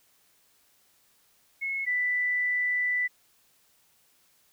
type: tone pair in turn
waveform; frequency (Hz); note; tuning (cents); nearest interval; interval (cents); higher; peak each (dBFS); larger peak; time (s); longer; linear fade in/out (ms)
sine; 2182 / 1982.5; C#7 / B6; -28 / +6; major second; 166; first; -28 / -24; second; 1.61-1.86 / 1.86-3.08; second; 20
effects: white hiss -65 dBFS RMS until 4.52 s